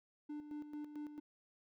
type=tone with tremolo; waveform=triangle; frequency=297.4 Hz; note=D4; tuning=22 cents sharp; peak=-40 dBFS; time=0.29-1.2 s; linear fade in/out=10 ms; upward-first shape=square; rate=4.5 Hz; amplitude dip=60%; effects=none